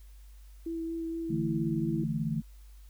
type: tone with vibrato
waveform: sine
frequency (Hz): 329.6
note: E4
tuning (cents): 0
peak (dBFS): -32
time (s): 0.66-2.04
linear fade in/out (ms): 5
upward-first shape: sine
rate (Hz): 4.3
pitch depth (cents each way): 11
type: chord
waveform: sine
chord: D suspended second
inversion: none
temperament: just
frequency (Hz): 146.83 / 165.19 / 220.2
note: D3 / E3 / A3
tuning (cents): 0 / +4 / +2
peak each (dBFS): -33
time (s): 1.29-2.42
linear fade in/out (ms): 20
effects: added 50 Hz sine -48 dBFS peak until 2.89 s + white hiss -65 dBFS RMS until 2.89 s